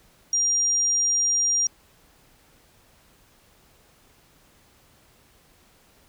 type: tone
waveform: sine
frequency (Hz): 5700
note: F8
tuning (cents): +34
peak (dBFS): -19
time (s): 0.33-1.67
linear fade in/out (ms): 2
effects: pink hiss -58 dBFS RMS until 6.08 s